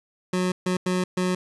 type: tone bursts at uneven times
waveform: 25% pulse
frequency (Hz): 182.6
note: F#3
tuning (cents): -23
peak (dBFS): -18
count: 4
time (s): 0.33-0.52 / 0.66-0.77 / 0.86-1.04 / 1.17-1.35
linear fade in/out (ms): 5
effects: resampled to 24000 Hz + 9-bit